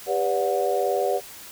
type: tone cluster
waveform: sine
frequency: 395.5 / 493.3 / 575 / 728 Hz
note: G4 / B4 / D5 / F#5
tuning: +15 / -2 / -37 / -28 cents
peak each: -26 dBFS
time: 0.06-1.21 s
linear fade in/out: 50 ms
effects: white hiss -42 dBFS RMS until 1.51 s